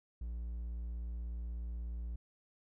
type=tone; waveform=triangle; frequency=58.27 Hz; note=A#1; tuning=in tune; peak=-36 dBFS; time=0.21-2.16 s; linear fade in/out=5 ms; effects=none